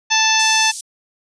harmonic tone, 880 Hz, A5, in tune, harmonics 1 / 2 / 3 / 4 / 5 / 6 / 7, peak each -19 / -21 / -19 / -21 / -24 / -22 / -19 dBFS, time 0.1-0.72 s, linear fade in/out 20 ms
pink high-pass noise, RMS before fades -27 dBFS, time 0.39-0.81 s, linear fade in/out 5 ms, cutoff 5400 Hz, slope 24 dB/octave
effects resampled to 22050 Hz

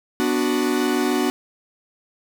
45% pulse chord, B minor, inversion none, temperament equal, 246.9 / 293.7 / 370 Hz, B3 / D4 / F#4, 0 / 0 / 0 cents, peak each -23 dBFS, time 0.2-1.3 s, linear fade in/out 0 ms, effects none

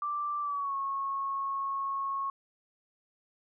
sine tone with pitch glide, 1174.7 to 1096 Hz, D6 to C#6, 0 to -20 cents, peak -30 dBFS, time 0.02-2.3 s, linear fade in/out 2 ms, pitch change -120 cents, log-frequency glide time 0.41-0.75 s, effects none

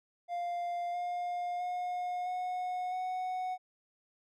triangle tone with pitch steps, 699 / 708.8 / 718.7 / 728.7 / 738.9 Hz, F5 / F5 / F5 / F#5 / F#5, +1 / +25 / +49 / -27 / -3 cents, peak -31 dBFS, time 0.28-3.58 s, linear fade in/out 50 ms, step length 660 ms, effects none

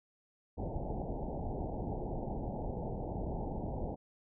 pink low-pass noise, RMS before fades -38 dBFS, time 0.57-3.96 s, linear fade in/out 20 ms, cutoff 880 Hz, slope 96 dB/octave, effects none

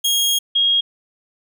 sawtooth / sine tone pair in turn, 3268 / 3268 Hz, G#7 / G#7, -29 / -29 cents, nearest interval unison, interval 0 cents, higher neither, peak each -12 / -13 dBFS, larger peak first, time 0.04-0.39 / 0.55-0.81 s, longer first, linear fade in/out 10 ms, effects none

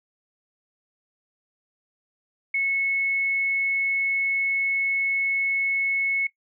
sine tone, 2196 Hz, C#7, 17 cents flat, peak -21 dBFS, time 2.54-6.27 s, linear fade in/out 5 ms, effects noise-tail reverb RT60 0.1 s tail -19 dB re dry

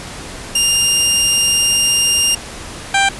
15% pulse tone pair in turn, 2805 / 787.1 Hz, F7 / G5, +7 / +7 cents, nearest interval octave + minor seventh, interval 2200 cents, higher first, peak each -4 dBFS, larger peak neither, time 0.55-2.35 / 2.94-3.09 s, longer first, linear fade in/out 5 ms, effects pink hiss -30 dBFS RMS until 3.19 s + resampled to 24000 Hz

